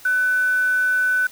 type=tone with quantisation; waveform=sine; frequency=1500 Hz; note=F#6; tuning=23 cents sharp; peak=-16 dBFS; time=0.05-1.27 s; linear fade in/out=5 ms; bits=6; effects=white hiss -45 dBFS RMS until 1.31 s